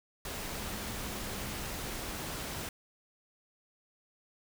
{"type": "tone in noise", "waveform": "sine", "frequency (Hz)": 205.2, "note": "G#3", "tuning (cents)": -21, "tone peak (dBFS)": -47, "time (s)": [0.53, 1.65], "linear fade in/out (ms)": 2, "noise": "pink", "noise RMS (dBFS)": -39, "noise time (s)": [0.25, 2.69], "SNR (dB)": -11, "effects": []}